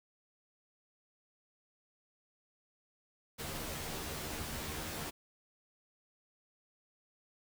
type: noise with comb filter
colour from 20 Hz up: pink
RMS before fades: -41 dBFS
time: 3.38-5.11 s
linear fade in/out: 20 ms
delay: 13 ms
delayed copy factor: +1
effects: none